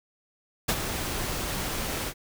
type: noise with ADSR envelope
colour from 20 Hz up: pink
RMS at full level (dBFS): -23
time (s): 0.68-2.14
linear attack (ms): 12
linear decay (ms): 56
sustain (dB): -8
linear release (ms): 65
effects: none